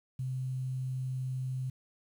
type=tone; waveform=sine; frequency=129.5 Hz; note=C3; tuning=17 cents flat; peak=-32 dBFS; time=0.19-1.7 s; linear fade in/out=5 ms; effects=10-bit